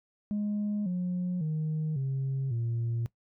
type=tone with pitch steps; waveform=sine; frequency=207.7 / 179.77 / 155.6 / 134.68 / 116.57 Hz; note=G#3 / F#3 / D#3 / C#3 / A#2; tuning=0 / -50 / 0 / -50 / 0 cents; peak=-26 dBFS; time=0.31-3.06 s; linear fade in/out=0 ms; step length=550 ms; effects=noise-tail reverb RT60 0.1 s tail -21 dB re dry + tanh soft clip ceiling -26 dBFS